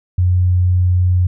sine tone, 90.3 Hz, F#2, 42 cents flat, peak -10 dBFS, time 0.18-1.27 s, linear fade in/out 5 ms, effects none

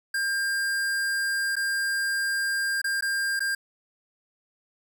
square tone with dropouts, 1600 Hz, G6, 35 cents sharp, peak -25 dBFS, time 0.14-3.55 s, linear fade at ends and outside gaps 5 ms, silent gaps 1.556-1.565 / 2.817-2.842 / 3.009-3.023 / 3.394-3.404 s, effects none

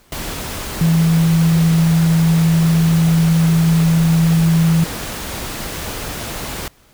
sine tone in noise, 164 Hz, E3, 9 cents flat, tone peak -10 dBFS, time 0.81-4.84 s, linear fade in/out 2 ms, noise pink, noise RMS -26 dBFS, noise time 0.12-6.68 s, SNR +13 dB, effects pink hiss -52 dBFS RMS until 6.93 s

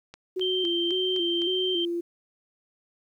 click train, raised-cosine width 0.2 ms, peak -25 dBFS, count 6, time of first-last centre 0.14-1.419 s, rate 3.91 Hz
sine tone with vibrato, 356.8 Hz, F4, 37 cents sharp, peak -26 dBFS, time 0.36-2.01 s, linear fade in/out 10 ms, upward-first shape square, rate 1.8 Hz, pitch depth 66 cents each way
sine tone, 3136 Hz, G7, in tune, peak -26 dBFS, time 0.41-1.85 s, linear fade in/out 2 ms
effects 10-bit

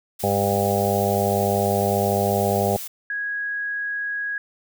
blue noise, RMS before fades -33 dBFS, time 0.19-2.88 s, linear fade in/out 10 ms
harmonic tone, 100 Hz, G2, 35 cents sharp, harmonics 1 / 2 / 4 / 5 / 6 / 7 / 8, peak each -26 / -26 / -26 / -26 / -26 / -26 / -26 dBFS, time 0.23-2.77 s, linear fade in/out 10 ms
sine tone, 1656 Hz, G#6, 5 cents flat, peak -24 dBFS, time 3.1-4.38 s, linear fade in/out 2 ms
effects none

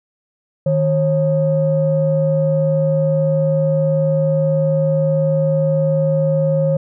sine tone pair together, 155.56 / 542 Hz, D#3 / C#5, 0 / -39 cents, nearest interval octave + minor seventh, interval 2161 cents, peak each -15 dBFS, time 0.66-6.77 s, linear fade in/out 5 ms, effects tanh soft clip ceiling -6 dBFS

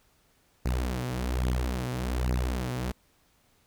sawtooth beating tone pair, 61.74 / 62.94 Hz, B1 / B1, 0 / +33 cents, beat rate 1.2 Hz, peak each -26 dBFS, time 0.65-2.92 s, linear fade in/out 10 ms, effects pink hiss -66 dBFS RMS until 3.66 s

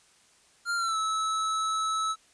square tone with pitch glide, 1395 to 1301.6 Hz, F6 to E6, -2 to -22 cents, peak -27 dBFS, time 0.65-2.16 s, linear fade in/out 50 ms, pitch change -120 cents, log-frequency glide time 0.76-0.97 s, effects white hiss -61 dBFS RMS until 2.33 s + resampled to 22050 Hz

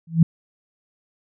sine tone with exponential growth, 164.3 Hz, E3, 5 cents flat, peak -6 dBFS, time 0.07-0.23 s, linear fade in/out 5 ms, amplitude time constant 34 ms, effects none

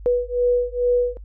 sine beating tone pair, 488.5 / 490.8 Hz, B4 / B4, -19 / -11 cents, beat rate 2.3 Hz, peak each -20 / -20 dBFS, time 0.06-1.17 s, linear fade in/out 0 ms, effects noise-tail reverb RT60 0.1 s tail -23 dB re dry + added 50 Hz sine -35 dBFS peak until 1.24 s

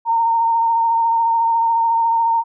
sine tone with vibrato, 918 Hz, A#5, 27 cents flat, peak -13 dBFS, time 0.05-2.44 s, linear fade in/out 50 ms, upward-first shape sine, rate 14 Hz, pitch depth 20 cents each way, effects none

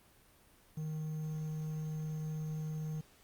triangle tone with quantisation, 155.56 Hz, D#3, in tune, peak -34 dBFS, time 0.77-3.01 s, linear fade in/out 5 ms, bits 10, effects pink hiss -64 dBFS RMS until 3.23 s + Opus 32 kbps

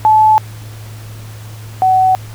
sine tone pair in turn, 866 / 750.9 Hz, A5 / F#5, -28 / +25 cents, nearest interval major second, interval 247 cents, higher first, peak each -5 / -7 dBFS, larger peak first, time 0.05-0.38 / 1.82-2.15 s, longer neither, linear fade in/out 0 ms, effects added 108 Hz sine -28 dBFS peak until 2.34 s + pink hiss -38 dBFS RMS until 2.34 s

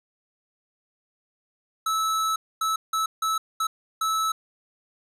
square tone bursts at uneven times, 1305 Hz, E6, 18 cents flat, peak -23 dBFS, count 6, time 1.86-2.36 / 2.61-2.76 / 2.93-3.06 / 3.22-3.38 / 3.6-3.67 / 4.01-4.32 s, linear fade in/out 5 ms, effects resampled to 32000 Hz + 10-bit

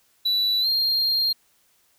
triangle tone with pitch glide, 3951 to 4210 Hz, B7 to C8, 0 to +10 cents, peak -18 dBFS, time 0.25-1.33 s, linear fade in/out 10 ms, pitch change +110 cents, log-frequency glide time 0.61-0.67 s, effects white hiss -63 dBFS RMS until 1.98 s

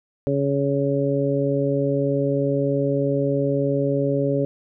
harmonic tone, 139.9 Hz, C#3, 16 cents sharp, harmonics 1 / 2 / 3 / 4, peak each -24 / -24 / -24 / -24 dBFS, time 0.27-4.45 s, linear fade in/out 0 ms, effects none

